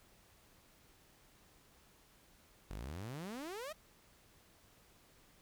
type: exponential sweep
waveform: sawtooth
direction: up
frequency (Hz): 43.65 to 654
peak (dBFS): -39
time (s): 2.7-3.73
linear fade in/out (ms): 10
effects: pink hiss -66 dBFS RMS until 5.41 s